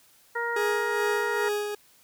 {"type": "harmonic tone", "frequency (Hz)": 470, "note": "A#4", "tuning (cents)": 14, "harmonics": [1, 2, 3, 4], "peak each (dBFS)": [-32, -32, -32, -32], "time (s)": [0.35, 1.49], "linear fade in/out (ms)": 10}
{"type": "tone with tremolo", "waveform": "40% pulse", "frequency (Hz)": 415.3, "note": "G#4", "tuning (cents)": 0, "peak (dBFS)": -24, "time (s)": [0.56, 1.75], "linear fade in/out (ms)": 5, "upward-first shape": "sine", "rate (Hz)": 2.4, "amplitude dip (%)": 45}
{"effects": ["white hiss -59 dBFS RMS until 2.03 s"]}